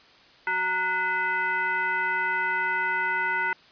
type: tone with frequency modulation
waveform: sine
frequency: 1472 Hz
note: F#6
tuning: 9 cents flat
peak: -23 dBFS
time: 0.47-3.53 s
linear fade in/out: 2 ms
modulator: 550 Hz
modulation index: 1.2
effects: white hiss -54 dBFS RMS until 3.71 s + resampled to 11025 Hz